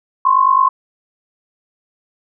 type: tone pair together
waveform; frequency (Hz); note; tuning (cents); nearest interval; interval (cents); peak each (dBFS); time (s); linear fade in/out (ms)
sine; 1034 / 1083.5; C6 / C#6; -21 / -40; minor second; 81; -12; 0.25-0.69; 5
effects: none